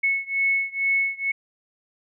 sine beating tone pair, 2199 / 2201.2 Hz, C#7 / C#7, -14 / -13 cents, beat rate 2.2 Hz, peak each -23 / -24 dBFS, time 0.03-1.32 s, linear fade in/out 10 ms, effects none

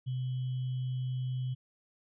sine tone with sample-and-hold, 127.8 Hz, C3, 40 cents flat, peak -31 dBFS, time 0.06-1.55 s, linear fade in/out 20 ms, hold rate 3150 Hz, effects resampled to 11025 Hz

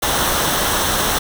pink noise with comb filter, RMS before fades -18 dBFS, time 0.02-1.19 s, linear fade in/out 10 ms, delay 0.42 ms, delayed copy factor -0.5, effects none

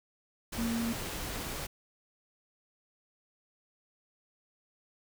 sine tone in noise, 231.2 Hz, A#3, 14 cents flat, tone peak -30 dBFS, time 0.58-0.93 s, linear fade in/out 10 ms, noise pink, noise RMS -38 dBFS, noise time 0.52-1.67 s, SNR +5 dB, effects none

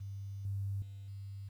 sine tone with level steps, 98.8 Hz, G2, 14 cents sharp, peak -40 / -34 / -44 / -42 dBFS, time 0-1.49 s, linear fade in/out 10 ms, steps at 0.45 / 0.82 / 1.08 s, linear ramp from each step 2 ms, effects 11-bit

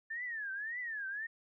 sine tone with vibrato, 1760 Hz, A6, in tune, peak -37 dBFS, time 0.1-1.27 s, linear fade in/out 10 ms, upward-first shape triangle, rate 1.8 Hz, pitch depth 240 cents each way, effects none

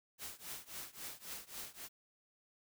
white noise with tremolo, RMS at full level -44 dBFS, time 0.18-1.89 s, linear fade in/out 50 ms, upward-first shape triangle, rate 3.7 Hz, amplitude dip 95%, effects none

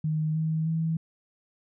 sine tone with pitch steps, 155.56 / 158.74 / 161.98 Hz, D#3 / D#3 / E3, 0 / +35 / -30 cents, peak -24 dBFS, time 0.04-0.97 s, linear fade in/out 5 ms, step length 310 ms, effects none

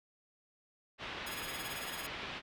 white low-pass noise, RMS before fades -43 dBFS, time 0.98-2.42 s, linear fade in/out 50 ms, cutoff 3400 Hz, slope 24 dB/octave
5% pulse tone with tremolo, 1679 Hz, G#6, 18 cents sharp, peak -30 dBFS, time 1.26-2.07 s, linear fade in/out 10 ms, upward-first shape sine, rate 18 Hz, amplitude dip 65%
effects none

